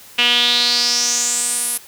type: tone with band-pass filter sweep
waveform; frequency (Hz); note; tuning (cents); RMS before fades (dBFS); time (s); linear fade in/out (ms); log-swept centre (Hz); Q
sawtooth; 241.6; B3; -38; -17; 0.18-1.78; 10; 2800 to 11000; 5.5
effects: white hiss -42 dBFS RMS until 1.87 s